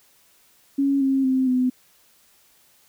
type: tone with pitch steps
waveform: sine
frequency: 277.2 / 269 / 261 / 253.3 Hz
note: C#4 / C4 / C4 / B3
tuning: 0 / +48 / -4 / +44 cents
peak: -17 dBFS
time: 0.78-1.7 s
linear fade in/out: 10 ms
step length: 230 ms
effects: white hiss -58 dBFS RMS until 2.88 s